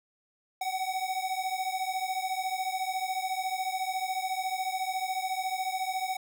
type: beating tone pair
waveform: square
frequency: 748 / 762 Hz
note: F#5 / G5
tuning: +19 / -49 cents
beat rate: 14 Hz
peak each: -33 / -34 dBFS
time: 0.61-6.17 s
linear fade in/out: 5 ms
effects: none